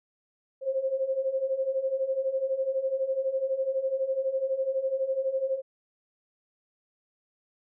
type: beating tone pair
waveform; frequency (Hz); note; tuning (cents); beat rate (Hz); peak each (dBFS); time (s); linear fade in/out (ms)
sine; 523.3 / 535.3; C5 / C5; 0 / +39; 12; -31 / -27; 0.61-5.62; 50
effects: none

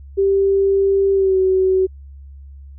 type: tone with pitch glide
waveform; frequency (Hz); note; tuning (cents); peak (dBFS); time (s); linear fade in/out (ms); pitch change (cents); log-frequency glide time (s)
sine; 392 to 376.5; G4 to F#4; 0 to +30; -12; 0.17-1.87; 20; -70; 1.13-1.38
effects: added 69 Hz sine -35 dBFS peak until 2.78 s

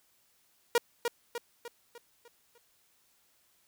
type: tone with echo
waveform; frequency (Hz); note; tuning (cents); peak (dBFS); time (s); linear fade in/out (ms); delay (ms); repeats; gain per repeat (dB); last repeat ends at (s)
sawtooth; 474.3; A#4; +30; -18; 0.75-0.78; 2; 300; 6; -6; 2.58
effects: white hiss -69 dBFS RMS until 3.67 s

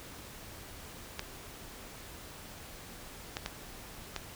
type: clicks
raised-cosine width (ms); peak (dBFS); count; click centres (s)
0.2; -17; 4; 1.194 / 3.369 / 3.461 / 4.163
effects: pink hiss -48 dBFS RMS until 4.35 s

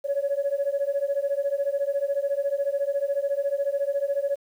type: beating tone pair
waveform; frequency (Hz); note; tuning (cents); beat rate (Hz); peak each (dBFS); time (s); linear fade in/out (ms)
sine; 554.4 / 568.4; C#5 / C#5; 0 / +43; 14; -25; 0.04-4.36; 20
effects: tanh soft clip ceiling -17 dBFS + 9-bit

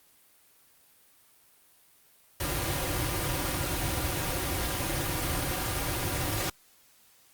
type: noise with comb filter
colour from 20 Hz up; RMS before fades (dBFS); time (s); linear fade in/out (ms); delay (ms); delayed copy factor
pink; -30; 2.4-6.5; 5; 4.6; -0.8
effects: white hiss -61 dBFS RMS until 7.33 s + Opus 32 kbps

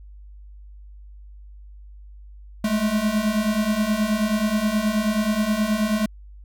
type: beating tone pair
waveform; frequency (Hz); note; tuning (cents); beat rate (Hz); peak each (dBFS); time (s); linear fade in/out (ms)
square; 207.7 / 217.1; G#3 / A3; 0 / -23; 9.4; -25 / -22; 2.64-6.06; 5
effects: added 50 Hz sine -40 dBFS peak until 6.44 s

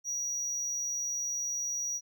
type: tone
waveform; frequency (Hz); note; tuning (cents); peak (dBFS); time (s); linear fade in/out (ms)
triangle; 5780; F#8; -41; -30; 0.04-2.01; 50
effects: none

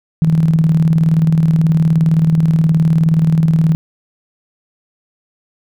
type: tone with tremolo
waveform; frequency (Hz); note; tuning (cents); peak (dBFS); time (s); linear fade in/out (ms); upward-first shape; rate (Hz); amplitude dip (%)
sine; 160.8; E3; -43; -7; 0.22-3.75; 0; square; 19; 45
effects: none

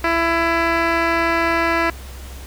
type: tone with low-pass filter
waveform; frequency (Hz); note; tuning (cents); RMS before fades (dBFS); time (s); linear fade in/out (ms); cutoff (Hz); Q
10% pulse; 333.5; E4; +20; -18; 0.04-1.9; 2; 2800; 1.4
effects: added 65 Hz sine -33 dBFS peak until 2.46 s + pink hiss -40 dBFS RMS until 2.46 s

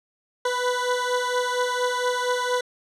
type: beating tone pair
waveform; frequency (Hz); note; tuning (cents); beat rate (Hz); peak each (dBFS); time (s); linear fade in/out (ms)
20% pulse; 494.2 / 498.5; B4 / B4; +1 / +16; 4.3; -19 / -22; 0.45-2.61; 5
effects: low-pass 8000 Hz 12 dB/octave

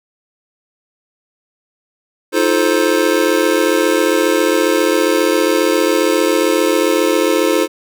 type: chord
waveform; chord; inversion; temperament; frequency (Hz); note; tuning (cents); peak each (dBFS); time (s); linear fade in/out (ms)
square; F dominant seventh; third; just; 314.3 / 349.2 / 436.5 / 523.8; Eb4 / F4 / A4 / C5; +18 / 0 / -14 / +2; -18; 2.32-7.68; 50
effects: none

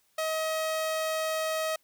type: tone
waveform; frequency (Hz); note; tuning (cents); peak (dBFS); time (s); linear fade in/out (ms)
sawtooth; 634; D#5; +32; -24; 0.18-1.76; 5
effects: white hiss -69 dBFS RMS until 1.83 s

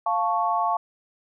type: chord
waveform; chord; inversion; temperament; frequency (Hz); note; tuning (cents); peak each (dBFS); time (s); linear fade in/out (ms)
sine; F augmented; none; equal; 698.5 / 880 / 1108.7; F5 / A5 / C#6; 0 / 0 / 0; -25; 0.06-0.77; 5
effects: none

